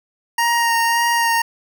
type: tone with vibrato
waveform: 25% pulse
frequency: 932.3 Hz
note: A#5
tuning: in tune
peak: -11 dBFS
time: 0.38-1.42 s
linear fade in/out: 5 ms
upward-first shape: sine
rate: 1.8 Hz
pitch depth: 17 cents each way
effects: none